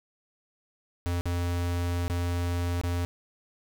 square tone with dropouts, 87.31 Hz, F2, in tune, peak -27 dBFS, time 1.06-3.05 s, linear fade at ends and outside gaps 0 ms, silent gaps 1.21-1.256 / 2.08-2.099 / 2.813-2.836 s, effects none

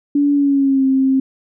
sine tone with pitch glide, 286.7 to 266 Hz, D4 to C4, -42 to +29 cents, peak -11 dBFS, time 0.15-1.2 s, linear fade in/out 5 ms, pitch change -129 cents, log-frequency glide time 0.33-0.85 s, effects none

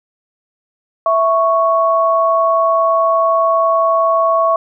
sine tone pair together, 659.3 / 1108.8 Hz, E5 / C#6, 0 / 0 cents, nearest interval major sixth, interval 900 cents, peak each -13 dBFS, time 1.06-4.56 s, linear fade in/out 2 ms, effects none

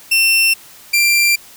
sawtooth tone pair in turn, 2700 / 2369 Hz, E7 / D7, +41 / +14 cents, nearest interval major second, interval 227 cents, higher first, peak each -7 dBFS, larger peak neither, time 0.11-0.54 / 0.93-1.36 s, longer neither, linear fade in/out 10 ms, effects white hiss -41 dBFS RMS until 1.56 s

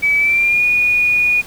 sine tone with pitch glide, 2290 to 2454 Hz, D7 to D#7, -44 to -25 cents, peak -11 dBFS, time 0.02-1.42 s, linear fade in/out 20 ms, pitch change +119 cents, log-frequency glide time 0.17-0.64 s, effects pink hiss -36 dBFS RMS until 1.46 s

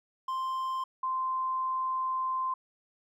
triangle / sine tone pair in turn, 1046.5 / 1040.7 Hz, C6 / C6, 0 / -10 cents, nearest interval unison, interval 10 cents, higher first, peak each -28 dBFS, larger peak neither, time 0.28-0.84 / 1.03-2.54 s, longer second, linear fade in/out 5 ms, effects none

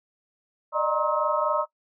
sine tone cluster, 594 / 618 / 941 / 1068 / 1282 Hz, D5 / D#5 / A#5 / C6 / E6, +20 / -12 / +16 / +35 / -49 cents, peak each -28 dBFS, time 0.72-1.66 s, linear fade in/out 50 ms, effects noise-tail reverb RT60 0.1 s tail -19 dB re dry

